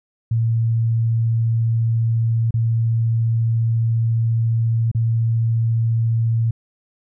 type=tone with dropouts; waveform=sine; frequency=114.3 Hz; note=A#2; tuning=34 cents flat; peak=-15 dBFS; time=0.31-6.51 s; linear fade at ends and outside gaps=5 ms; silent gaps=2.508-2.54 / 4.915-4.948 s; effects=none